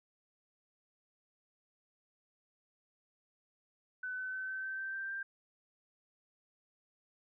sine tone with pitch steps, 1506 / 1516.5 / 1527 / 1537.6 / 1548.3 / 1559.1 / 1570 / 1580.9 Hz, F#6 / F#6 / G6 / G6 / G6 / G6 / G6 / G6, +30 / +42 / -46 / -34 / -22 / -10 / +2 / +14 cents, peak -37 dBFS, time 4.03-5.23 s, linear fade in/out 5 ms, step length 150 ms, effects none

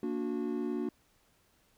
triangle chord, Bb augmented, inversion none, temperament just, 233.1 / 291.4 / 364.2 Hz, Bb3 / D4 / F#4, 0 / -13 / -27 cents, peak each -34 dBFS, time 0.03-0.89 s, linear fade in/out 2 ms, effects pink hiss -69 dBFS RMS until 1.77 s

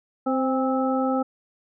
harmonic tone with a mistuned harmonic, 261.2 Hz, C4, 3 cents flat, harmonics 1 / 2 / 3 / 5, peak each -23 / -26 / -28 / -30 dBFS, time 0.26-1.23 s, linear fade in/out 10 ms, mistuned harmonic 3, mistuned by +38 cents, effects none

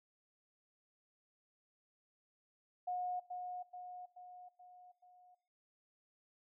sine tone with echo, 723 Hz, F#5, 40 cents flat, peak -36 dBFS, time 2.87-3.2 s, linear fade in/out 10 ms, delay 430 ms, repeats 5, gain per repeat -5 dB, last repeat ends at 5.35 s, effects noise-tail reverb RT60 0.5 s tail -19 dB re dry

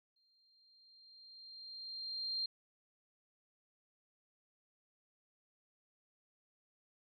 sine tone with exponential growth, 4186 Hz, C8, in tune, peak -34 dBFS, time 0.16-2.46 s, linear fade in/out 5 ms, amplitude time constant 500 ms, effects none

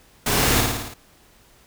pink noise with echo, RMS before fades -21 dBFS, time 0.26-0.61 s, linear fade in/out 5 ms, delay 55 ms, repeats 6, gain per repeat -3 dB, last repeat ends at 0.94 s, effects pink hiss -54 dBFS RMS until 1.66 s

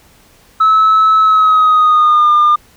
sine tone with pitch glide, 1299 to 1205 Hz, E6 to D6, -26 to +44 cents, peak -4 dBFS, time 0.6-2.56 s, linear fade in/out 10 ms, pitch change -130 cents, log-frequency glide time 1.19-2.31 s, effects tanh soft clip ceiling -4 dBFS + pink hiss -47 dBFS RMS until 2.76 s

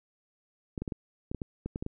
clicks, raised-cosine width 3 ms, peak -21 dBFS, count 11, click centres 0.778 / 0.82 / 0.878 / 0.922 / 1.315 / 1.347 / 1.418 / 1.66 / 1.759 / 1.825 / 1.864 s, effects none

